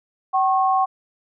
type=tone pair together; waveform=sine; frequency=763.3 / 1088 Hz; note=G5 / C#6; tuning=-46 / -33 cents; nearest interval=tritone; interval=613 cents; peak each=-17 / -20 dBFS; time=0.33-0.86 s; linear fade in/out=20 ms; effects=none